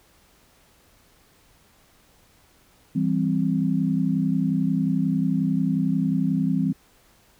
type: chord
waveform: sine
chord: C major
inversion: first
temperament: equal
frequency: 164.81 / 196 / 261.6 Hz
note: E3 / G3 / C4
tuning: 0 / 0 / 0 cents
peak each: -24 dBFS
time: 2.95-6.73 s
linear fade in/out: 10 ms
effects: pink hiss -58 dBFS RMS until 7.39 s